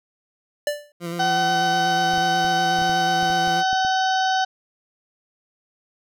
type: tone with exponential decay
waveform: square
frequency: 587.3 Hz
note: D5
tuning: in tune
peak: -18 dBFS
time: 0.67-0.92 s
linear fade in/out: 2 ms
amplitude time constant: 53 ms
type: tone with vibrato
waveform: 20% pulse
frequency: 170.9 Hz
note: F3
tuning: 37 cents flat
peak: -22 dBFS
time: 1-3.64 s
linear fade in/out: 50 ms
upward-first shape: square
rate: 8.2 Hz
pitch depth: 22 cents each way
type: harmonic tone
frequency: 757 Hz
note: F#5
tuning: 39 cents sharp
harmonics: 1 / 2 / 4 / 5 / 6 / 7 / 8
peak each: -19 / -25 / -31 / -33 / -35 / -36 / -37 dBFS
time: 1.19-4.45 s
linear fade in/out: 10 ms
type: clicks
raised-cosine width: 3 ms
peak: -24 dBFS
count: 11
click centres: 2.137 / 2.18 / 2.448 / 2.789 / 2.819 / 2.896 / 3.23 / 3.302 / 3.477 / 3.73 / 3.849 s
effects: none